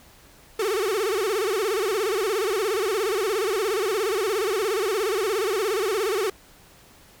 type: tone with vibrato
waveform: 45% pulse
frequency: 408.6 Hz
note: G#4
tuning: 28 cents flat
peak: -22 dBFS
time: 0.59-6.3 s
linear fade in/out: 5 ms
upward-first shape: sine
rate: 17 Hz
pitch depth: 190 cents each way
effects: pink hiss -52 dBFS RMS until 7.2 s